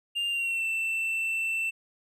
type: tone with pitch glide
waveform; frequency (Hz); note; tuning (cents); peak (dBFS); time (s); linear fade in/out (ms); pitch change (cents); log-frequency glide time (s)
triangle; 2800 to 2675; F7 to E7; +4 to +25; -25; 0.15-1.71; 20; -79; 0.29-0.65
effects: none